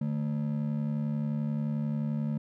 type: ring-modulated tone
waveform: triangle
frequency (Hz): 185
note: F#3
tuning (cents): 0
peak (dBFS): -23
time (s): 0.01-2.38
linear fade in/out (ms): 5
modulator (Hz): 35.7
effects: none